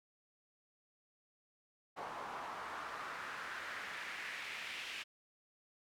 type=noise with band-pass filter sweep; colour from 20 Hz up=pink; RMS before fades=-45 dBFS; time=1.96-5.04 s; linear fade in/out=20 ms; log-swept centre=890 to 2700 Hz; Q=2.2; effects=none